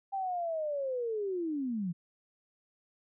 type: linear sweep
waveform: sine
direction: down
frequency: 793 to 163.3 Hz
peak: -31 dBFS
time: 0.12-1.93 s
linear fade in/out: 20 ms
effects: none